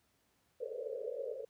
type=band-pass noise; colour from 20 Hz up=pink; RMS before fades=-41 dBFS; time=0.6-1.45 s; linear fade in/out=10 ms; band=430 to 570 Hz; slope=96 dB/octave; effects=pink hiss -75 dBFS RMS until 1.49 s + high-pass 60 Hz 12 dB/octave